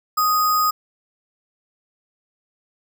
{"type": "tone with sample-and-hold", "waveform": "sine", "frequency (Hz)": 1244.5, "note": "D#6", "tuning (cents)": 0, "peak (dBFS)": -15, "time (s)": [0.17, 0.71], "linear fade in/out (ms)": 10, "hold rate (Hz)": 6300, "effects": []}